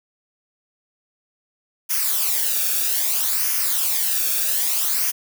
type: noise with flanger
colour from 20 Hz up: blue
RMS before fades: -21 dBFS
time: 1.89-5.12 s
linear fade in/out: 20 ms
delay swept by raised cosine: 0.25 to 1 ms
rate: 0.62 Hz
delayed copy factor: -0.65
effects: none